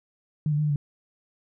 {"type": "tone with pitch steps", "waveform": "sine", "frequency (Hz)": [152.4, 147, 151.6, 149.6, 144.4], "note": ["D#3", "D3", "D#3", "D3", "D3"], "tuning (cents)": [-36, 2, -45, 32, -29], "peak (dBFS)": -21, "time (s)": [0.46, 0.76], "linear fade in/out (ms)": 2, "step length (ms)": 60, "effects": []}